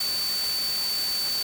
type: tone in noise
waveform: sine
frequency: 4535 Hz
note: C#8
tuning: 39 cents sharp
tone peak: -25 dBFS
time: 0-1.43 s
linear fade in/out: 5 ms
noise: white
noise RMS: -33 dBFS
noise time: 0-1.43 s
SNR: +5 dB
effects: none